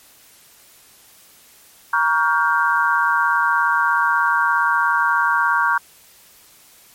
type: chord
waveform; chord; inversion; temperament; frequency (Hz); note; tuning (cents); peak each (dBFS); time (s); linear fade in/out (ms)
sine; G half-diminished seventh; first; just; 940.8 / 1128.9 / 1411.2 / 1568; Bb5 / Db6 / F6 / G6; +16 / +31 / +18 / 0; -20; 1.93-5.78; 5
effects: white hiss -49 dBFS RMS until 6.94 s + MP3 64 kbps